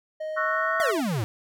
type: tone with pitch glide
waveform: triangle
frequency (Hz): 623 to 655.9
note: D#5 to E5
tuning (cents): +2 to -9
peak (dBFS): -27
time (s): 0.2-1.01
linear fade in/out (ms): 10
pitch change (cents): +89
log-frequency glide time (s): 0.35-0.85
type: chord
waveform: sine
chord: F# dominant seventh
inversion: second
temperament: just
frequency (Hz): 1110 / 1332 / 1480 / 1850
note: C#6 / E6 / F#6 / A#6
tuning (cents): +2 / +18 / 0 / -14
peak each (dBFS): -29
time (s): 0.36-0.92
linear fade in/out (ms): 20
type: exponential sweep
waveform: square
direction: down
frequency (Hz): 698.5 to 99.4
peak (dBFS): -25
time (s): 0.8-1.24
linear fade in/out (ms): 0
effects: none